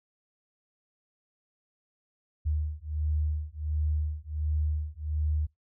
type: beating tone pair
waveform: sine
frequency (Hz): 75.5 / 76.9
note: D2 / D#2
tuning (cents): +48 / -20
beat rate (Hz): 1.4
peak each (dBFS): -30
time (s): 2.45-5.47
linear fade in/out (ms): 20
effects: noise-tail reverb RT60 0.2 s tail -25 dB re dry